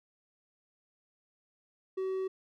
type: tone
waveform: triangle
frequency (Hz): 379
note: F#4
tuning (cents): +42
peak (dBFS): -29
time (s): 1.97-2.28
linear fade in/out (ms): 10
effects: none

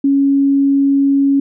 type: tone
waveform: sine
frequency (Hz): 277.2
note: C#4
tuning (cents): 0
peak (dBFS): -9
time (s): 0.04-1.4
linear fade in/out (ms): 5
effects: none

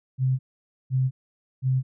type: tone bursts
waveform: sine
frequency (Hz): 130.3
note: C3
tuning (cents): -7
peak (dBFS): -19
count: 3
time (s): 0.18-1.83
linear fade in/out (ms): 50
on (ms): 210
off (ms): 510
effects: none

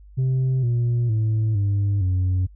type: tone with pitch steps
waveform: sine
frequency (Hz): 130.3 / 119.49 / 109.57 / 100.48 / 92.14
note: C3 / A#2 / A2 / G2 / F#2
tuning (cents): -7 / +43 / -7 / +43 / -7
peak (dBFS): -15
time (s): 0.17-2.47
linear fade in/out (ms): 20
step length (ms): 460
effects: tanh soft clip ceiling -17 dBFS + added 50 Hz sine -43 dBFS peak until 2.55 s

